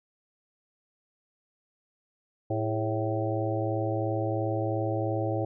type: harmonic tone with a mistuned harmonic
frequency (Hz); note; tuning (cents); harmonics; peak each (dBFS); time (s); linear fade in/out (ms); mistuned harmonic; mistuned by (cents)
110; A2; 0; 1 / 3 / 4 / 5 / 6 / 7; -30 / -32 / -36 / -33 / -36 / -36; 2.5-5.45; 5; 4; -110
effects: none